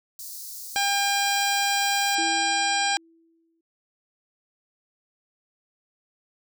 white high-pass noise, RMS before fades -38 dBFS, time 0.19-2.15 s, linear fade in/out 2 ms, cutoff 4400 Hz, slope 48 dB/octave
harmonic tone, 801 Hz, G5, 37 cents sharp, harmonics 1 / 2 / 3 / 4 / 5 / 6 / 7 / 9 / 10, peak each -25 / -28 / -30 / -31 / -32 / -33 / -33 / -35 / -35 dBFS, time 0.76-2.97 s, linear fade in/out 0 ms
sine tone with exponential decay, 329.6 Hz, E4, in tune, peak -29 dBFS, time 2.18-3.61 s, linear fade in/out 5 ms, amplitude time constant 310 ms
effects none

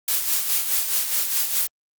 blue noise with tremolo, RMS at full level -20 dBFS, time 0.08-1.67 s, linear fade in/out 2 ms, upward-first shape sine, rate 4.8 Hz, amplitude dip 55%, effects Opus 48 kbps

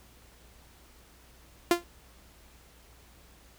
sawtooth tone with exponential decay, 346.4 Hz, F4, 14 cents flat, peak -13 dBFS, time 1.71-1.84 s, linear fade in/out 2 ms, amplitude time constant 27 ms, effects added 60 Hz sine -58 dBFS peak until 3.58 s + pink hiss -58 dBFS RMS until 3.58 s

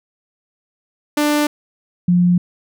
sawtooth / sine tone pair in turn, 296.2 / 177.09 Hz, D4 / F3, +15 / +24 cents, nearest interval major sixth, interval 891 cents, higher first, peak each -10 dBFS, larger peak neither, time 1.17-1.47 / 2.08-2.38 s, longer neither, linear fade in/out 5 ms, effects none

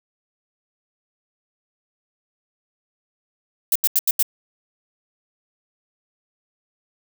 violet noise bursts, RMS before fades -17 dBFS, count 5, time 3.72-4.227 s, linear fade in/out 2 ms, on 35 ms, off 83 ms, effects none

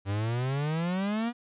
45% pulse exponential sweep, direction up, 96.5 to 244 Hz, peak -27 dBFS, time 0.05-1.33 s, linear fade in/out 50 ms, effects resampled to 8000 Hz + 11-bit

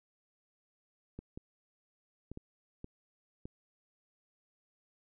clicks, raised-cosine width 3 ms, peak -30 dBFS, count 6, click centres 1.19 / 1.375 / 2.316 / 2.374 / 2.844 / 3.455 s, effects none

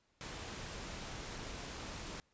pink noise, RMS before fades -45 dBFS, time 0.21-2.2 s, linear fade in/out 0 ms, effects pink hiss -75 dBFS RMS until 2.33 s + resampled to 16000 Hz

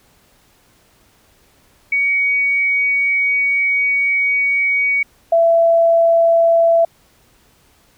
sine tone pair in turn, 2249 / 668.6 Hz, C#7 / E5, +24 / +24 cents, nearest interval octave + major sixth, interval 2100 cents, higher first, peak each -13 / -9 dBFS, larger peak second, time 1.92-5.03 / 5.32-6.85 s, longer first, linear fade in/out 5 ms, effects pink hiss -54 dBFS RMS until 7.97 s

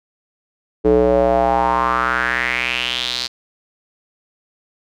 square tone with band-pass filter sweep, 61.74 Hz, B1, in tune, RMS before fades -17 dBFS, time 0.84-3.28 s, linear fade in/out 20 ms, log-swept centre 400 to 4500 Hz, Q 4.6, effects none

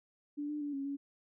sine tone with pitch steps, 291.6 / 298.1 / 289.8 / 275.4 / 280.8 Hz, D4 / D4 / D4 / C#4 / C#4, -12 / +26 / -23 / -11 / +22 cents, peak -35 dBFS, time 0.37-0.97 s, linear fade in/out 20 ms, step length 120 ms, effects none

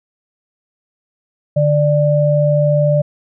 sine tone pair together, 147.75 / 591 Hz, D3 / D5, +11 / +11 cents, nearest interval 2 octaves, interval 2400 cents, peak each -13 dBFS, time 1.56-3.02 s, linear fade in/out 10 ms, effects none

